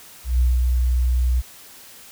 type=tone with ADSR envelope; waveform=sine; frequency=61.9 Hz; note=B1; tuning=5 cents sharp; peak=-12 dBFS; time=0.24-1.42 s; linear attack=160 ms; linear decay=180 ms; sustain=-3 dB; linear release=28 ms; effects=tanh soft clip ceiling -10 dBFS + white hiss -44 dBFS RMS until 2.11 s